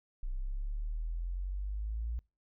sine exponential sweep, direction up, 30.87 to 58.9 Hz, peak -33 dBFS, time 0.23-2.19 s, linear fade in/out 0 ms, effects noise-tail reverb RT60 0.3 s tail -26 dB re dry

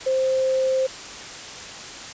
sine tone in noise, 524 Hz, C5, 2 cents sharp, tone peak -18 dBFS, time 0.06-0.87 s, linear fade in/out 10 ms, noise white, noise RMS -36 dBFS, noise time 0-2.13 s, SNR +15 dB, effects resampled to 16000 Hz

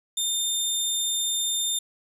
20% pulse tone, 3615 Hz, A7, 46 cents sharp, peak -18 dBFS, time 0.17-1.79 s, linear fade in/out 5 ms, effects none

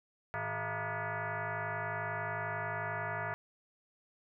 sine tone with frequency modulation, 374.9 Hz, F#4, 23 cents sharp, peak -34 dBFS, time 0.34-3.34 s, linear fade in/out 0 ms, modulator 267 Hz, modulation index 5.8, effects none

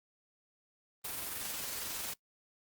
white noise with amplitude modulation, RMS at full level -38 dBFS, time 1.04-2.14 s, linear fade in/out 10 ms, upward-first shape sine, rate 22.1 Hz, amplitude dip 30%, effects noise-tail reverb RT60 0.1 s tail -22 dB re dry + Opus 32 kbps

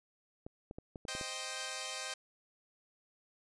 clicks, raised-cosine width 2 ms, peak -31 dBFS, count 7, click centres 0.465 / 0.711 / 0.785 / 0.958 / 1.052 / 1.151 / 1.212 s
5% pulse chord, C minor, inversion none, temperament equal, 523.3 / 622.3 / 784 Hz, C5 / Eb5 / G5, 0 / 0 / 0 cents, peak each -32 dBFS, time 1.08-2.14 s, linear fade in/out 5 ms
effects resampled to 24000 Hz

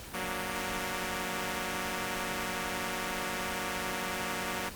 5% pulse chord, Gb augmented, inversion none, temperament equal with one note detuned, 185 / 234 / 293.7 Hz, Gb3 / Bb3 / D4, 0 / +7 / 0 cents, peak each -25 / -26 / -29 dBFS, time 0.13-4.7 s, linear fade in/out 20 ms, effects pink hiss -45 dBFS RMS until 4.75 s + Opus 48 kbps

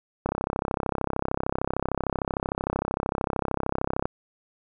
click train, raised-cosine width 1 ms, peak -11 dBFS, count 127, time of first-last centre 0.26-4.055 s, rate 33.2 Hz, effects none

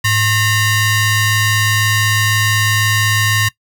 sawtooth ring-modulated tone, 966 Hz, B5, 39 cents flat, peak -5 dBFS, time 0.04-3.49 s, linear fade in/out 10 ms, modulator 859 Hz, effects noise-tail reverb RT60 0.1 s tail -20 dB re dry

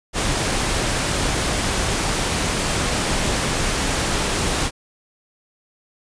pink noise, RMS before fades -21 dBFS, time 0.13-4.71 s, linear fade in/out 50 ms, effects resampled to 22050 Hz

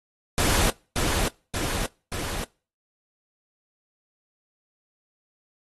pink noise with echo, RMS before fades -22 dBFS, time 0.38-0.7 s, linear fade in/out 0 ms, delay 580 ms, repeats 3, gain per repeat -3 dB, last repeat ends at 2.44 s, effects noise-tail reverb RT60 0.4 s tail -26 dB re dry + AAC 32 kbps

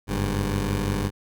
15% pulse tone pair together, 47.03 / 100 Hz, F#1 / G2, +29 / +35 cents, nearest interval octave + minor second, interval 1306 cents, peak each -20 / -19 dBFS, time 0.07-1.11 s, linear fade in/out 50 ms, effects none

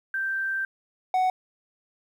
sine / triangle tone pair in turn, 1567 / 743.4 Hz, G6 / F#5, -1 / +8 cents, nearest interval octave + minor second, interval 1291 cents, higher first, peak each -25 / -18 dBFS, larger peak second, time 0.14-0.65 / 1.14-1.3 s, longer first, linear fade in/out 2 ms, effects 10-bit

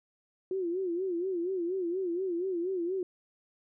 sine tone with vibrato, 360 Hz, F#4, 47 cents flat, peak -29 dBFS, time 0.51-3.03 s, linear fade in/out 2 ms, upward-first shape sine, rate 4.2 Hz, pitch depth 120 cents each way, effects none

